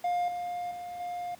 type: tone with level steps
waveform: triangle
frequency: 707 Hz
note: F5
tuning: 21 cents sharp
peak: -24 / -30 / -35 / -31 dBFS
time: 0.04-1.35 s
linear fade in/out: 5 ms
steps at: 0.28 / 0.71 / 1 s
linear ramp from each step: 2 ms
effects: pink hiss -55 dBFS RMS until 1.39 s + high-pass 80 Hz 12 dB/octave